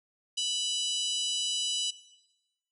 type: harmonic tone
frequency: 987.8 Hz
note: B5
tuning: in tune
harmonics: 3 / 4 / 5 / 6 / 7 / 8 / 9 / 10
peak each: -30 / -36 / -39 / -38 / -41 / -40 / -44 / -45 dBFS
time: 0.37-1.91 s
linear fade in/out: 10 ms
effects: noise-tail reverb RT60 1.0 s tail -18 dB re dry